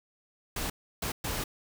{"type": "noise bursts at uneven times", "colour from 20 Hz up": "pink", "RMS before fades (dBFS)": -33, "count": 3, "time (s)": [[0.56, 0.7], [1.02, 1.12], [1.24, 1.44]], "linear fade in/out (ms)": 5, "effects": []}